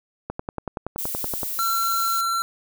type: click train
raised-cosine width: 1 ms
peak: -14 dBFS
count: 13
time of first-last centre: 0.3-1.432 s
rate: 10.6 Hz
type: noise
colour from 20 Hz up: violet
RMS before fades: -29 dBFS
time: 0.98-2.21 s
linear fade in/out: 2 ms
type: tone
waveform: square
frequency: 1356 Hz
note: E6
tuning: 49 cents sharp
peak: -22 dBFS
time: 1.59-2.42 s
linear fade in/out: 0 ms
effects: none